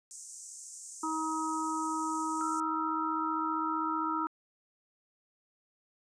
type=band-pass noise; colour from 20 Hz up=white; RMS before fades=-47 dBFS; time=0.11-2.6 s; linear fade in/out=0 ms; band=6200 to 8700 Hz; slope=48 dB/octave
type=harmonic tone; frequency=316.9 Hz; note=D#4; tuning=32 cents sharp; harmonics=1 / 3 / 4; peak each=-35 / -35 / -35 dBFS; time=1.03-4.27 s; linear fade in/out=5 ms
type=tone; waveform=sine; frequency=1343 Hz; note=E6; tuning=32 cents sharp; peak=-35 dBFS; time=2.41-4.27 s; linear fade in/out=0 ms
effects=resampled to 22050 Hz